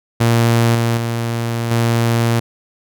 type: tone with level steps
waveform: sawtooth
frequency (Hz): 116.54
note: A#2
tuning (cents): 0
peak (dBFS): -7 / -10 / -14 / -9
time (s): 0.2-2.4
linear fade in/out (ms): 10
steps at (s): 0.75 / 0.97 / 1.71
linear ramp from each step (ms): 2
effects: none